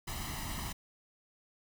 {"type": "noise with comb filter", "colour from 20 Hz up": "pink", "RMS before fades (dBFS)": -39, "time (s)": [0.07, 0.73], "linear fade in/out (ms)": 10, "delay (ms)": 1, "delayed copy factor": 0.75, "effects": []}